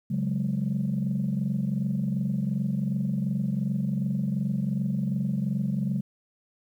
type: chord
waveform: sine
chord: C# suspended fourth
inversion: none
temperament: equal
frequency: 138.59 / 185 / 207.7 Hz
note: C#3 / F#3 / G#3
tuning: 0 / 0 / 0 cents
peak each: -28 dBFS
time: 0.1-6.01 s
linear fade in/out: 10 ms
effects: tanh soft clip ceiling -18 dBFS + 10-bit